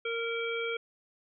harmonic tone, 462.2 Hz, A#4, 15 cents flat, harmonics 1 / 3 / 5 / 7, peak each -33 / -38 / -36 / -41 dBFS, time 0.05-0.77 s, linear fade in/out 5 ms, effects none

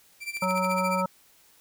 40% pulse tone with tremolo, 2349 Hz, D7, in tune, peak -28 dBFS, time 0.2-1.03 s, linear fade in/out 50 ms, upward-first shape sine, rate 14 Hz, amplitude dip 85%
click train, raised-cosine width 0.2 ms, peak -28 dBFS, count 7, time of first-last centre 0.37-0.784 s, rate 14.5 Hz
harmonic tone, 185.6 Hz, F#3, 6 cents sharp, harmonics 1 / 3 / 5 / 7, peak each -29 / -29 / -29 / -29 dBFS, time 0.42-1.06 s, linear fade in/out 5 ms
effects white hiss -59 dBFS RMS until 1.6 s

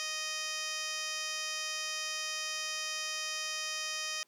15% pulse tone with band-pass filter, 622.3 Hz, D#5, in tune, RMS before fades -37 dBFS, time 0-4.23 s, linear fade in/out 0 ms, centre 4600 Hz, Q 2.5, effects pink hiss -71 dBFS RMS until 4.27 s + high-pass 300 Hz 12 dB/octave

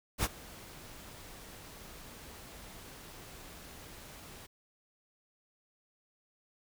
pink noise with ADSR envelope, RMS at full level -29 dBFS, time 0.18-4.47 s, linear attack 60 ms, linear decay 36 ms, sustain -21 dB, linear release 16 ms, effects none

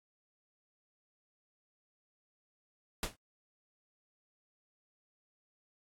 pink noise with exponential decay, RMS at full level -30 dBFS, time 3.03-3.16 s, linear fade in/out 2 ms, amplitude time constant 28 ms, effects low-pass 12000 Hz 12 dB/octave + AAC 64 kbps

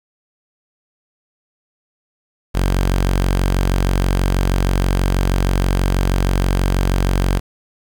sawtooth tone, 46.25 Hz, F#1, in tune, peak -10 dBFS, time 2.54-7.4 s, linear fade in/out 20 ms, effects 7-bit

